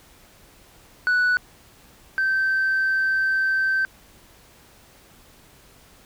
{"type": "tone pair in turn", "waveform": "sine", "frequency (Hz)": [1480, 1551.8], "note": ["F#6", "G6"], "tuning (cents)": [0, -18], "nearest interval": "minor second", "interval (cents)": 82, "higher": "second", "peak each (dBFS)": [-14, -17], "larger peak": "first", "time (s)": [[1.07, 1.37], [2.18, 3.85]], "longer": "second", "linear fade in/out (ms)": 0, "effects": ["tanh soft clip ceiling -16 dBFS", "pink hiss -52 dBFS RMS until 6.05 s"]}